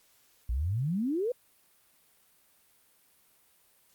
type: exponential sweep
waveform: sine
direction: up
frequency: 54 to 516 Hz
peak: -27 dBFS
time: 0.49-1.32 s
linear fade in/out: 5 ms
effects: white hiss -65 dBFS RMS until 3.94 s + Opus 48 kbps